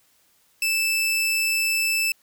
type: tone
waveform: sawtooth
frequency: 2637 Hz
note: E7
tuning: in tune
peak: -17 dBFS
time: 0.62-2.12 s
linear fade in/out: 2 ms
effects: white hiss -62 dBFS RMS until 2.22 s